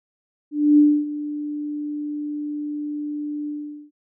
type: tone with ADSR envelope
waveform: sine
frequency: 295.9 Hz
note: D4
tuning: 13 cents sharp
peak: -9 dBFS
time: 0.51-3.91 s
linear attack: 270 ms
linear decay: 270 ms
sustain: -16 dB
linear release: 430 ms
effects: none